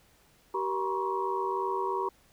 sine tone cluster, 385 / 472.8 / 954 / 1056 / 1119 Hz, G4 / A#4 / A#5 / C6 / C#6, -31 / +24 / +40 / +16 / +16 cents, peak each -32 / -39 / -31 / -39 / -38 dBFS, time 0.54-2.09 s, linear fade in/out 5 ms, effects pink hiss -63 dBFS RMS until 2.32 s

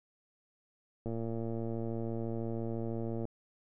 click train, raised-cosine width 2 ms, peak -25 dBFS, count 251, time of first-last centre 1.06-3.253 s, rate 114 Hz, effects none

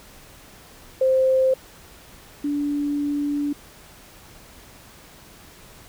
sine tone pair in turn, 523.3 / 289.5 Hz, C5 / D4, 0 / -25 cents, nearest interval minor seventh, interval 1025 cents, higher first, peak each -15 / -21 dBFS, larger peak first, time 1.01-1.54 / 2.44-3.53 s, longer second, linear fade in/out 5 ms, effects pink hiss -47 dBFS RMS until 5.88 s

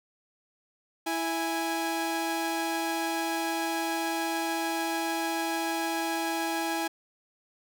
sawtooth tone pair together, 329.6 / 827.4 Hz, E4 / G#5, 0 / -7 cents, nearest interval octave + major third, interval 1593 cents, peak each -27 dBFS, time 1.06-6.88 s, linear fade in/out 10 ms, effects none

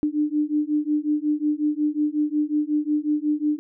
sine beating tone pair, 296.9 / 302.4 Hz, D4 / D#4, +19 / -49 cents, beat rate 5.5 Hz, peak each -23 dBFS, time 0.03-3.59 s, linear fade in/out 0 ms, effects none

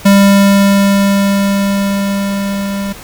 square tone with level ramp, 198.6 Hz, G3, 23 cents sharp, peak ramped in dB -4 to -17 dBFS, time 0.05-2.93 s, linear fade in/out 10 ms, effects pink hiss -32 dBFS RMS until 3.03 s

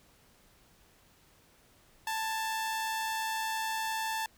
sawtooth tone pair together, 885.7 / 1672 Hz, A5 / G#6, +11 / +11 cents, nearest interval major seventh, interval 1100 cents, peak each -28 / -40 dBFS, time 2.07-4.26 s, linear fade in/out 2 ms, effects pink hiss -63 dBFS RMS until 4.37 s

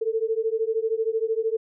sine beating tone pair, 440.2 / 453.2 Hz, A4 / A#4, +1 / -49 cents, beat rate 13 Hz, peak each -25 dBFS, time 0.01-1.57 s, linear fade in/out 10 ms, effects none

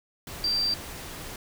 sine tone in noise, 4699 Hz, D8, in tune, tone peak -23 dBFS, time 0.44-0.74 s, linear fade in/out 2 ms, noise pink, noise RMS -39 dBFS, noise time 0.27-1.36 s, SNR +13 dB, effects none

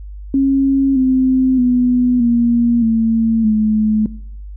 sine tone with pitch steps, 272 / 259.6 / 247.7 / 236.4 / 225.6 / 215.3 Hz, C#4 / C4 / B3 / A#3 / A3 / A3, -33 / -13 / +5 / +24 / +44 / -37 cents, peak -10 dBFS, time 0.34-4.06 s, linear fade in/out 2 ms, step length 620 ms, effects noise-tail reverb RT60 0.6 s tail -19 dB re dry + added 50 Hz sine -28 dBFS peak until 4.56 s

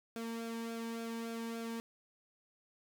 sawtooth tone with flanger, 229.2 Hz, A#3, 29 cents flat, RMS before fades -41 dBFS, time 0.16-1.8 s, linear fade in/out 0 ms, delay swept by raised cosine 1 to 1.55 ms, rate 3.5 Hz, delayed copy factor -0.6, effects none

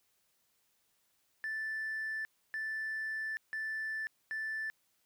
triangle tone bursts at uneven times, 1760 Hz, A6, in tune, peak -32 dBFS, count 4, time 1.44-2.25 / 2.54-3.37 / 3.53-4.07 / 4.31-4.7 s, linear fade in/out 0 ms, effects tanh soft clip ceiling -31 dBFS + white hiss -75 dBFS RMS until 5.05 s

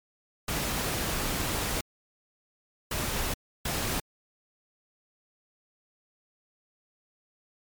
pink noise bursts at uneven times, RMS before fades -30 dBFS, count 3, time 0.48-1.81 / 2.91-3.34 / 3.65-4 s, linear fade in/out 5 ms, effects MP3 96 kbps

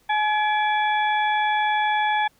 harmonic tone with a mistuned harmonic, 848 Hz, G#5, 36 cents sharp, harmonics 1 / 2 / 3 / 4, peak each -20 / -26 / -30 / -32 dBFS, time 0.09-2.28 s, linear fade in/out 10 ms, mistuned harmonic 3, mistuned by -150 cents, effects pink hiss -61 dBFS RMS until 2.39 s

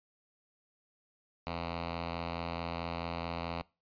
5% pulse tone with notch filter, 84.6 Hz, E2, 45 cents sharp, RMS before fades -38 dBFS, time 1.47-3.62 s, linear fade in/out 0 ms, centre 370 Hz, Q 1.6, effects noise-tail reverb RT60 0.3 s tail -23 dB re dry + resampled to 11025 Hz

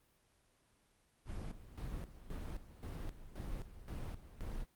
brown noise with tremolo, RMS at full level -42 dBFS, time 1.25-4.66 s, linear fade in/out 50 ms, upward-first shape square, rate 1.9 Hz, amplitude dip 75%, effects pink hiss -73 dBFS RMS until 4.75 s + Opus 32 kbps

